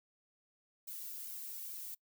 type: noise with flanger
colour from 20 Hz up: violet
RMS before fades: -45 dBFS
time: 0.87-1.95 s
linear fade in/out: 10 ms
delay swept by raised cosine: 1.3 to 2.21 ms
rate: 2.4 Hz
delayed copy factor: +0.55
effects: noise-tail reverb RT60 0.1 s tail -24 dB re dry